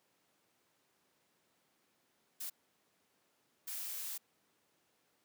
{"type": "noise bursts at uneven times", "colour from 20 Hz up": "blue", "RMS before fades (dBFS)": -42, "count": 2, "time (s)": [[2.4, 2.5], [3.67, 4.18]], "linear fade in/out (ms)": 10, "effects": ["pink hiss -75 dBFS RMS until 5.24 s", "high-pass 200 Hz 12 dB/octave"]}